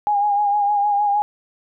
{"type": "tone with vibrato", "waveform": "sine", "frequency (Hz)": 820, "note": "G#5", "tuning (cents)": -22, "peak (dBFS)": -15, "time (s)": [0.07, 1.22], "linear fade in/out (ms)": 0, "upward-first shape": "sine", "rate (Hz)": 6.5, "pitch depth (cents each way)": 36, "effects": []}